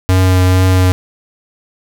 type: tone with vibrato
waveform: square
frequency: 92.5 Hz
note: F#2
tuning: in tune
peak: -8 dBFS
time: 0.09-0.92 s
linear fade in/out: 0 ms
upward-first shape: triangle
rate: 2.2 Hz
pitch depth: 16 cents each way
effects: none